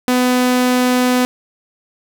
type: tone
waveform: sawtooth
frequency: 250.3 Hz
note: B3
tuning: 23 cents sharp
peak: -8 dBFS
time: 0.08-1.25 s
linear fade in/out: 0 ms
effects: none